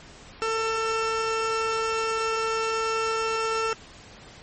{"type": "tone pair together", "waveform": "35% pulse", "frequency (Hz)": [447.4, 1340.7], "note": ["A4", "E6"], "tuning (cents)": [29, 29], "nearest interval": "octave + perfect fifth", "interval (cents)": 1900, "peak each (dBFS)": -25, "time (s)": [0.42, 3.73], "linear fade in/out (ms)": 0, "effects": ["pink hiss -47 dBFS RMS until 4.42 s", "MP3 32 kbps"]}